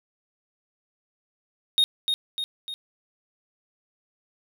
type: tone with echo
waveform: triangle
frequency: 3716 Hz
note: A#7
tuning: 6 cents flat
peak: -15 dBFS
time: 1.78-1.84 s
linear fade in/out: 0 ms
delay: 300 ms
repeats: 3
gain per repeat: -5 dB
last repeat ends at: 2.74 s
effects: none